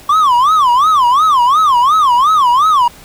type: tone with vibrato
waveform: triangle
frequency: 1108.7 Hz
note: C#6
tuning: in tune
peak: -5 dBFS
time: 0.09-2.88 s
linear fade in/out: 5 ms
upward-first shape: sine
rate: 2.8 Hz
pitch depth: 260 cents each way
effects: pink hiss -38 dBFS RMS until 3.04 s